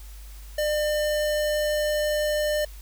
square tone, 601 Hz, D5, 40 cents sharp, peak -23 dBFS, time 0.58-2.65 s, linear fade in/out 5 ms, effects added 50 Hz sine -39 dBFS peak until 2.81 s + white hiss -51 dBFS RMS until 2.81 s

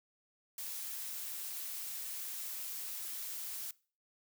blue noise, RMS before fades -42 dBFS, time 0.58-3.71 s, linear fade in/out 2 ms, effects noise-tail reverb RT60 0.4 s tail -22 dB re dry

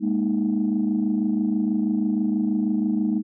sine chord, Ab suspended second, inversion none, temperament equal with one note detuned, 206.9 / 233.1 / 311.1 Hz, Ab3 / Bb3 / Eb4, -6 / 0 / 0 cents, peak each -22 / -24 / -24 dBFS, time 0-3.23 s, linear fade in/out 50 ms, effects tanh soft clip ceiling -13 dBFS

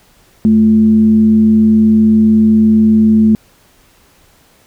sine tone with frequency modulation, 218.1 Hz, A3, 15 cents flat, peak -5 dBFS, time 0.45-3.35 s, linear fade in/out 0 ms, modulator 130 Hz, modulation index 0.26, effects pink hiss -49 dBFS RMS until 4.66 s

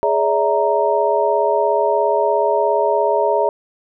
sine tone cluster, 416.5 / 572 / 649 / 932 Hz, G#4 / D5 / E5 / A#5, +5 / -46 / -27 / -1 cents, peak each -19 dBFS, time 0.03-3.49 s, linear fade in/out 0 ms, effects none

